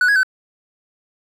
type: tone with pitch steps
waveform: triangle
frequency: 1478 / 1659 / 1523 Hz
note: F#6 / G#6 / F#6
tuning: -2 / -2 / +50 cents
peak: -10 dBFS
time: 0.01-0.232 s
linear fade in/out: 2 ms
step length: 74 ms
effects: none